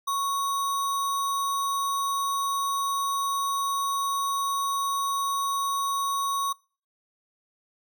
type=tone with sample-and-hold; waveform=sine; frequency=1108.7 Hz; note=C#6; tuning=in tune; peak=-24 dBFS; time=0.07-6.53 s; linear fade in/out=10 ms; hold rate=4900 Hz; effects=noise-tail reverb RT60 0.4 s tail -25 dB re dry